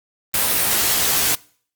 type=noise with comb filter; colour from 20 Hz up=white; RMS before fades=-18 dBFS; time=0.34-1.35 s; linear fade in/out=2 ms; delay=17 ms; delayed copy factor=+0.95; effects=noise-tail reverb RT60 0.5 s tail -23 dB re dry + Opus 32 kbps